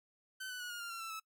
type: tone with pitch steps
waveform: sawtooth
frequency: 1527 / 1493 / 1459.7 / 1427.2 / 1395.4 / 1364.3 / 1333.9 / 1304.2 Hz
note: G6 / F#6 / F#6 / F6 / F6 / F6 / E6 / E6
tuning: -46 / +15 / -24 / +37 / -2 / -41 / +20 / -19 cents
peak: -38 dBFS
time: 0.4-1.2 s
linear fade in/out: 10 ms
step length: 100 ms
effects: noise-tail reverb RT60 0.1 s tail -21 dB re dry